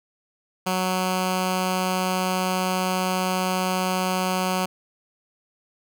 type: tone with notch filter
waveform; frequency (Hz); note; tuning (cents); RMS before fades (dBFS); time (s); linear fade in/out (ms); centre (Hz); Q
10% pulse; 185; F#3; 0; -24; 0.66-4.66; 10; 430; 1.9
effects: none